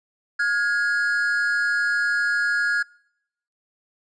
triangle tone pair together, 1428.8 / 1661.2 Hz, F6 / G#6, +39 / 0 cents, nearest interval minor third, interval 261 cents, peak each -20 dBFS, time 0.39-2.83 s, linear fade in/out 10 ms, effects noise-tail reverb RT60 0.8 s tail -26 dB re dry + resampled to 22050 Hz

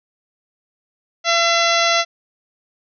harmonic tone, 677 Hz, E5, 46 cents sharp, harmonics 1 / 2 / 3 / 4 / 5 / 6 / 7 / 8 / 9, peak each -19 / -20 / -21 / -24 / -23 / -24 / -28 / -28 / -26 dBFS, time 1.24-2.05 s, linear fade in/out 50 ms, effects none

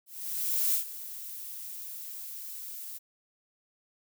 violet noise with ADSR envelope, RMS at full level -26 dBFS, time 0.06-2.99 s, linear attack 680 ms, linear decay 100 ms, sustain -15 dB, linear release 23 ms, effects none

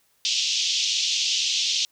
pink band-pass noise, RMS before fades -24 dBFS, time 0.25-1.85 s, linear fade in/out 0 ms, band 2800 to 6400 Hz, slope 48 dB/octave, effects white hiss -65 dBFS RMS until 1.91 s

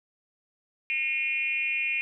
sine tone with frequency modulation, 2433 Hz, D#7, 39 cents flat, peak -25 dBFS, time 0.9-2.01 s, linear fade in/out 0 ms, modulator 286 Hz, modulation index 0.86, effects none

